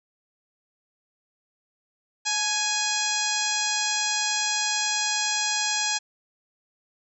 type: harmonic tone with a mistuned harmonic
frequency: 830.6 Hz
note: G#5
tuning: in tune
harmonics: 1 / 2 / 3 / 4 / 5 / 6 / 7 / 8 / 9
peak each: -32 / -32 / -32 / -32 / -32 / -32 / -32 / -32 / -32 dBFS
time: 2.25-5.99 s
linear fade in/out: 20 ms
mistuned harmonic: 1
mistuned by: +45 cents
effects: none